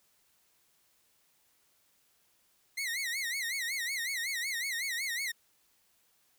sawtooth tone with vibrato, 2020 Hz, B6, 39 cents sharp, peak -29 dBFS, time 2.77-5.32 s, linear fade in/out 10 ms, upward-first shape sine, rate 5.4 Hz, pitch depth 170 cents each way, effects white hiss -70 dBFS RMS until 6.38 s

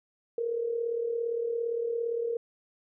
sine tone with amplitude modulation, 466.2 Hz, A#4, in tune, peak -25 dBFS, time 0.38-2.37 s, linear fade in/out 2 ms, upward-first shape sine, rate 37.5 Hz, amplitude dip 60%, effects none

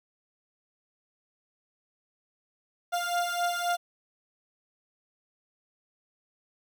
30% pulse beating tone pair, 698.5 / 702.3 Hz, F5 / F5, 0 / +10 cents, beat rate 3.8 Hz, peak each -27 / -28 dBFS, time 2.92-3.77 s, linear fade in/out 20 ms, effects none

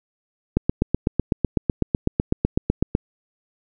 click train, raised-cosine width 3 ms, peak -4 dBFS, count 20, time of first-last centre 0.57-2.951 s, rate 7.98 Hz, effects none

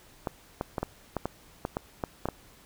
clicks, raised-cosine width 1 ms, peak -15 dBFS, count 11, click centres 0.272 / 0.611 / 0.782 / 0.83 / 1.167 / 1.256 / 1.651 / 1.769 / 2.038 / 2.256 / 2.287 s, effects pink hiss -56 dBFS RMS until 2.65 s

